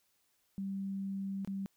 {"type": "tone with dropouts", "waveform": "sine", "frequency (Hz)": 195.1, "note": "G3", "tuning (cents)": -8, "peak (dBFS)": -35, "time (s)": [0.58, 1.66], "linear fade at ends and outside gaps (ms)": 0, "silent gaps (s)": [1.448, 1.475], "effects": ["white hiss -75 dBFS RMS until 1.76 s"]}